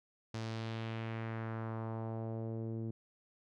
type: tone with low-pass filter sweep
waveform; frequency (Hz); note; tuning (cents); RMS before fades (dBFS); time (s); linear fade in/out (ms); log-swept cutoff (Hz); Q
sawtooth; 112.6; A2; +40; -40; 0.34-2.91; 5; 5700 to 320; 1.6
effects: none

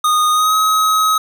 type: tone with pitch glide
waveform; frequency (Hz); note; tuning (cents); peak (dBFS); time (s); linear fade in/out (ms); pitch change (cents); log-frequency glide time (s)
square; 1234 to 1271.6; D#6 to D#6; -15 to +37; -12; 0.04-1.18; 5; +52; 0.31-0.55
effects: none

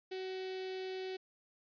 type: tone with notch filter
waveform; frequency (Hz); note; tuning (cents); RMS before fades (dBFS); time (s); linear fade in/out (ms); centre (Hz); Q
sawtooth; 375.8; F#4; +27; -41; 0.11-1.17; 10; 1100; 0.62
effects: resampled to 11025 Hz

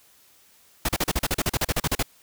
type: noise bursts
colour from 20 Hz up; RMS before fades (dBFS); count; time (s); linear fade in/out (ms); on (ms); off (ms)
pink; -23; 16; 0.85-2.028; 5; 38; 38
effects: white hiss -57 dBFS RMS until 2.22 s

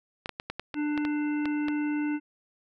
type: clicks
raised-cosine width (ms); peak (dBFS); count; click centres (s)
0.3; -17; 10; 0.259 / 0.293 / 0.399 / 0.5 / 0.596 / 0.743 / 0.977 / 1.051 / 1.456 / 1.684
type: harmonic tone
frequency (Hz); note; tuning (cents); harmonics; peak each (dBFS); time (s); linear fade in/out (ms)
297.2; D4; +21; 1 / 3 / 5 / 7 / 9; -26 / -42 / -41 / -44 / -45; 0.74-2.2; 50
effects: none

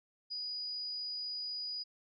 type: tone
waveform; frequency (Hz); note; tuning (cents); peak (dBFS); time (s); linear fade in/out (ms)
sine; 4922; D#8; -20; -37; 0.3-1.84; 20
effects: none

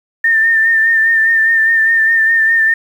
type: tone with vibrato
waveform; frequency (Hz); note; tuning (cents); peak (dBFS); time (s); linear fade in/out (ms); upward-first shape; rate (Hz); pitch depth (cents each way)
sine; 1803; A6; +42; -8; 0.24-2.74; 5; sine; 4.9; 33
effects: 7-bit

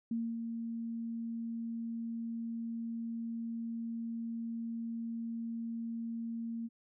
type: tone with ADSR envelope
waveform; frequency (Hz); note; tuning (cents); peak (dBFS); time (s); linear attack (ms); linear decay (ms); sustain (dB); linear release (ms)
sine; 230; A#3; -23; -31; 0.11-6.69; 4; 250; -5; 33
effects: none

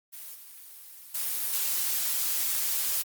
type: noise with level steps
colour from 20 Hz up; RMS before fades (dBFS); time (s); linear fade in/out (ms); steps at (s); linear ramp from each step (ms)
blue; -42 / -47 / -30 / -28; 0.12-3.03; 20; 0.34 / 1.14 / 1.53; 10
effects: Opus 32 kbps

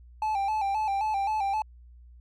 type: tone with vibrato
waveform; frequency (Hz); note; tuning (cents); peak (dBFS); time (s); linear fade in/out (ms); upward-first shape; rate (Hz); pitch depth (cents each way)
triangle; 826; G#5; -10; -23; 0.22-1.62; 2; square; 3.8; 79
effects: added 60 Hz sine -48 dBFS peak until 2.2 s

